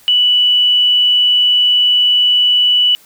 sine tone, 2960 Hz, F#7, in tune, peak -8 dBFS, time 0.08-2.95 s, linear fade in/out 0 ms, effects white hiss -46 dBFS RMS until 3.05 s

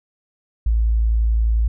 sine tone, 55.7 Hz, A1, 22 cents sharp, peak -14 dBFS, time 0.66-1.68 s, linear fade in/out 5 ms, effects none

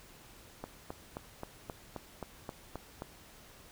click train, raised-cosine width 1 ms, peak -25 dBFS, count 10, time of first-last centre 0.64-3.021 s, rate 3.78 Hz, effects pink hiss -56 dBFS RMS until 3.71 s

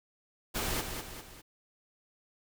pink noise with echo, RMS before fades -33 dBFS, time 0.54-0.82 s, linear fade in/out 20 ms, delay 200 ms, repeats 3, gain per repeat -6 dB, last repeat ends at 1.42 s, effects none

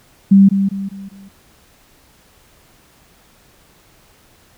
sine tone with echo, 196 Hz, G3, in tune, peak -4 dBFS, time 0.31-0.49 s, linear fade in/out 10 ms, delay 200 ms, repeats 4, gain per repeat -8 dB, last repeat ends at 1.29 s, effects pink hiss -51 dBFS RMS until 4.57 s

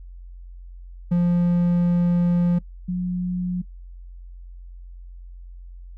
triangle / sine tone pair in turn, 174.61 / 179.73 Hz, F3 / F3, 0 / +50 cents, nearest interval minor second, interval 50 cents, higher second, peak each -14 / -22 dBFS, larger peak first, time 1.11-2.59 / 2.88-3.62 s, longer first, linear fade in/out 10 ms, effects noise-tail reverb RT60 0.1 s tail -23 dB re dry + added 44 Hz sine -37 dBFS peak until 5.97 s

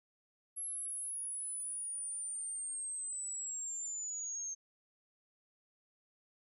sine linear sweep, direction down, 11175 to 6350 Hz, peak -38 dBFS, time 0.56-4.55 s, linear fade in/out 20 ms, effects none

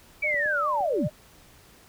sine linear sweep, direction down, 2332 to 97.9 Hz, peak -23 dBFS, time 0.22-1.08 s, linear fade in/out 10 ms
sine tone with vibrato, 591 Hz, D5, 11 cents sharp, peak -30 dBFS, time 0.23-1.1 s, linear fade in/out 20 ms, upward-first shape sine, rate 4.9 Hz, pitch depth 47 cents each way
clicks, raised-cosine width 2 ms, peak -32 dBFS, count 3, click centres 0.343 / 0.459 / 0.807 s
effects pink hiss -54 dBFS RMS until 1.88 s

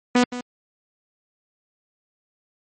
sawtooth tone with echo, 246.4 Hz, B3, 4 cents flat, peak -10 dBFS, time 0.15-0.24 s, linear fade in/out 5 ms, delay 170 ms, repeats 1, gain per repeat -14 dB, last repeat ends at 0.41 s, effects MP3 32 kbps

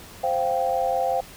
sine chord, C suspended fourth, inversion none, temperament equal, 523.3 / 698.5 / 784 Hz, C5 / F5 / G5, 0 / 0 / 0 cents, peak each -25 dBFS, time 0.23-1.21 s, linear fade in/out 10 ms, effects pink hiss -44 dBFS RMS until 1.36 s

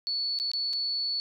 sine tone with dropouts, 4435 Hz, C#8, in tune, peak -27 dBFS, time 0.07-1.2 s, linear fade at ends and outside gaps 0 ms, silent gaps 0.388-0.399 / 0.516-0.535 / 0.731-0.734 s, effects none

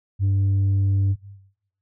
sine tone, 98 Hz, G2, in tune, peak -14 dBFS, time 0.19-1.16 s, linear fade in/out 50 ms, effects noise-tail reverb RT60 0.8 s tail -18 dB re dry + tanh soft clip ceiling -16 dBFS

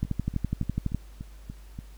two click trains, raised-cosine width 5 ms, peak -14 / -24 dBFS, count 12 / 7, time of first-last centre 0.03-0.947 / 0.05-1.789 s, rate 12 / 3.45 Hz, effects added 50 Hz sine -44 dBFS peak until 1.97 s + pink hiss -58 dBFS RMS until 1.97 s

